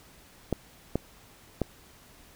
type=clicks; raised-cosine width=2 ms; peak=-12 dBFS; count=3; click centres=0.527 / 0.956 / 1.617 s; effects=pink hiss -55 dBFS RMS until 2.35 s